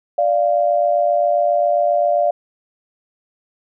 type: tone pair together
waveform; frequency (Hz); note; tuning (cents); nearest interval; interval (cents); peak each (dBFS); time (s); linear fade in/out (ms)
sine; 587.3 / 694.8; D5 / F5; 0 / -9; minor third; 291; -16; 0.18-2.31; 5
effects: none